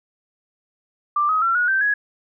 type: tone with pitch steps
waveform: sine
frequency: 1181 / 1265.8 / 1356.6 / 1454 / 1558.3 / 1670.2 Hz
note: D6 / D#6 / E6 / F#6 / G6 / G#6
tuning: +9 / +29 / +49 / -31 / -11 / +9 cents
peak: -16 dBFS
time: 1.16-1.94 s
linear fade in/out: 5 ms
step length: 130 ms
effects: none